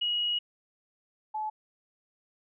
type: tone pair in turn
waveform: sine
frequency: 2900 / 860.3 Hz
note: F#7 / A5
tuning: -35 / -39 cents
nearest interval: octave + major sixth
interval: 2104 cents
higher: first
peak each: -26 / -30 dBFS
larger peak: first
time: 0.01-0.39 / 1.34-1.5 s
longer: first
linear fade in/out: 10 ms
effects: none